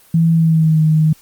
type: tone with pitch glide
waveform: sine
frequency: 164.81 to 156.19 Hz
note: E3 to D#3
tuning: 0 to +7 cents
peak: -9 dBFS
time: 0.14-1.13 s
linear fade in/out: 5 ms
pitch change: -93 cents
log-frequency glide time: 0.32-0.81 s
effects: white hiss -48 dBFS RMS until 1.21 s + Opus 32 kbps